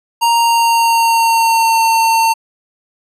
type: tone with pitch glide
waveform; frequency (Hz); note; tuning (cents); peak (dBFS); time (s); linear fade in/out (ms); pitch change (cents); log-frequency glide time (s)
square; 932.3 to 905.2; A#5 to A5; 0 to +49; -10; 0.21-2.34; 20; -51; 0.32-1.79
effects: resampled to 32000 Hz